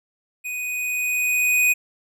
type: tone with level ramp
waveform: square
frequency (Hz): 2489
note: D#7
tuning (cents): 0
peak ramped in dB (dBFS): -28 to -15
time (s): 0.44-1.74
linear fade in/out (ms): 20
effects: none